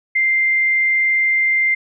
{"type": "tone", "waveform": "sine", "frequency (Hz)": 2093, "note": "C7", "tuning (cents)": 0, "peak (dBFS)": -13, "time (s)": [0.15, 1.75], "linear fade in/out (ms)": 10, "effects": []}